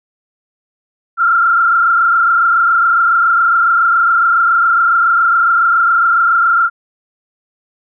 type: tone with frequency modulation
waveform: sine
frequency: 1369 Hz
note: F6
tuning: 35 cents flat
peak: -8 dBFS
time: 1.17-6.7 s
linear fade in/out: 50 ms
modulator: 27.2 Hz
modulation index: 1.8
effects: none